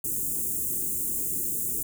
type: band-stop noise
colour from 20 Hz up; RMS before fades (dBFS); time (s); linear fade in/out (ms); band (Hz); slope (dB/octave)
white; -29; 0.04-1.83; 5; 420 to 7200; 48
effects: none